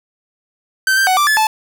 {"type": "tone with pitch steps", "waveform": "45% pulse", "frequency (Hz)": [1545, 1572, 746, 1175, 1727, 871], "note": ["G6", "G6", "F#5", "D6", "A6", "A5"], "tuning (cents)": [-26, 4, 14, 1, -33, -18], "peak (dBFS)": -11, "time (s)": [0.87, 1.47], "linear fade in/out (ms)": 2, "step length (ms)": 100, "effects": []}